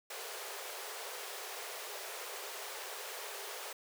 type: high-pass noise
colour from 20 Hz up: pink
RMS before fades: -44 dBFS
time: 0.1-3.73 s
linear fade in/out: 5 ms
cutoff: 380 Hz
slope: 96 dB/octave
effects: none